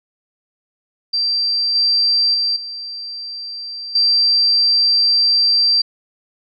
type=tone with level steps; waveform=sine; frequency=4702 Hz; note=D8; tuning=1 cent sharp; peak=-15 / -12 / -15 / -26 / -11 dBFS; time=1.13-5.82 s; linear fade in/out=10 ms; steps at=1.75 / 2.34 / 2.56 / 3.95 s; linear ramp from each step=5 ms; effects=none